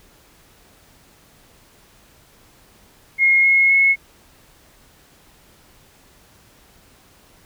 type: tone with pitch steps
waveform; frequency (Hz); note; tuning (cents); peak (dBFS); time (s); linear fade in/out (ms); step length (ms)
sine; 2150 / 2166 / 2183; C7 / C#7 / C#7; +47 / -41 / -27; -11; 3.18-3.96; 50; 260
effects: pink hiss -52 dBFS RMS until 7.45 s